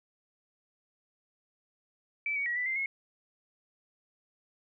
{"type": "tone with pitch steps", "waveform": "sine", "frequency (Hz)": [2316, 2246, 1915, 1983, 2085, 2172], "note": ["D7", "C#7", "A#6", "B6", "C7", "C#7"], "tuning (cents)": [-25, 22, 46, 7, -7, -36], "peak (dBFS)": -29, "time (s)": [2.26, 2.86], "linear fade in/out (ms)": 2, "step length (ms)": 100, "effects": []}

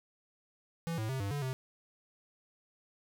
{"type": "tone with pitch steps", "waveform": "square", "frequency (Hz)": [166.7, 109.7, 132.4, 99.6, 144.2, 130.5], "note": ["E3", "A2", "C3", "G2", "D3", "C3"], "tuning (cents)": [20, -5, 21, 28, -31, -4], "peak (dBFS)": -34, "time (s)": [0.87, 1.53], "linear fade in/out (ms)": 0, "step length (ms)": 110, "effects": []}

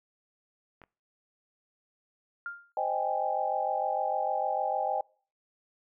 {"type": "clicks", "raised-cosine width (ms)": 0.5, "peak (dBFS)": -36, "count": 2, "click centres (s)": [0.817, 0.838]}
{"type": "tone with exponential decay", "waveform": "sine", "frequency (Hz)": 1400, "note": "F6", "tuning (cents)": 4, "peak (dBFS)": -31, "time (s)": [2.46, 2.72], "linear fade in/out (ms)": 1, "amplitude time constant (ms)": 56}
{"type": "chord", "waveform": "sine", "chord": "Ab major seventh", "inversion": "first", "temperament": "equal", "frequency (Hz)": [523.3, 622.3, 784, 830.6], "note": ["C5", "Eb5", "G5", "Ab5"], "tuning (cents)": [0, 0, 0, 0], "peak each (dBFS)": [-36, -33, -30, -33], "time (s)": [2.77, 5.01], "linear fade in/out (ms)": 2}
{"effects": ["noise-tail reverb RT60 0.4 s tail -24 dB re dry"]}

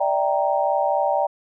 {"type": "chord", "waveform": "sine", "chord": "E half-diminished seventh", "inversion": "third", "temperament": "equal with one note detuned", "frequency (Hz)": [587.3, 651.3, 784, 932.3], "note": ["D5", "E5", "G5", "Bb5"], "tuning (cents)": [0, -21, 0, 0], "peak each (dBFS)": [-22, -26, -22, -25], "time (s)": [0, 1.27], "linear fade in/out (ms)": 10, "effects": []}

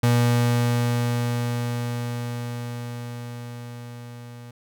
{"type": "tone with level ramp", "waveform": "35% pulse", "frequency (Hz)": 120, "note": "B2", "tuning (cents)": -49, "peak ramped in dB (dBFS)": [-14, -37], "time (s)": [0.03, 4.51], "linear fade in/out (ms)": 5, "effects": []}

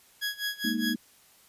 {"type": "tone with tremolo", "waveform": "20% pulse", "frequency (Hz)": 1665, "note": "G#6", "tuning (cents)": 4, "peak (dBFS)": -23, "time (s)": [0.21, 0.95], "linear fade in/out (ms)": 20, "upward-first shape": "sine", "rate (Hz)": 4.9, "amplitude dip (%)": 90}
{"type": "chord", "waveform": "sine", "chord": "Ab suspended second", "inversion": "none", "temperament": "equal", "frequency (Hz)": [207.7, 233.1, 311.1], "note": ["Ab3", "Bb3", "Eb4"], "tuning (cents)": [0, 0, 0], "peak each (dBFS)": [-33, -29, -33], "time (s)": [0.64, 0.96], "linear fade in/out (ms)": 10}
{"effects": ["white hiss -59 dBFS RMS until 1.48 s", "resampled to 32000 Hz"]}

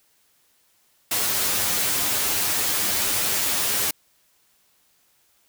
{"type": "noise with comb filter", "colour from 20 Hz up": "white", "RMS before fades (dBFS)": -23, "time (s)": [1.11, 3.91], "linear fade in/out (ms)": 5, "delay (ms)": 9.8, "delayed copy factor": 0.75, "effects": ["white hiss -63 dBFS RMS until 5.48 s"]}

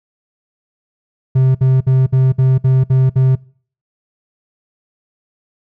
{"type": "tone bursts", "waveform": "triangle", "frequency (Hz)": 130.81, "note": "C3", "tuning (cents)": 0, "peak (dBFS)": -6, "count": 8, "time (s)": [1.35, 3.356], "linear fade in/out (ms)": 10, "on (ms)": 200, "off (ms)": 58, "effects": ["noise-tail reverb RT60 0.5 s tail -24 dB re dry"]}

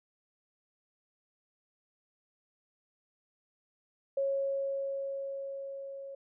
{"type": "tone with level ramp", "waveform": "sine", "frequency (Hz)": 549, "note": "C#5", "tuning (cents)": -17, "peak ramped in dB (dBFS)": [-27, -41], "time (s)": [4.17, 6.15], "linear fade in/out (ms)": 5, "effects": []}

